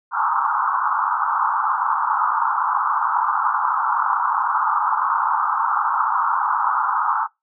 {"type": "band-pass noise", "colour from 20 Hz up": "pink", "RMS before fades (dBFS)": -20, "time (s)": [0.11, 7.28], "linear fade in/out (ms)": 50, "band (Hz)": [840, 1400], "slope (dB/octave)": 96, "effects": ["noise-tail reverb RT60 0.2 s tail -24 dB re dry"]}